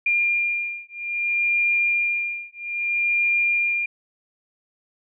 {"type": "beating tone pair", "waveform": "sine", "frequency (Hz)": [2402, 2402.61], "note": ["D7", "D7"], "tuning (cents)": [38, 39], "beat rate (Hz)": 0.61, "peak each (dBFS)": -23, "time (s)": [0.06, 3.86], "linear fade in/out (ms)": 5, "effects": []}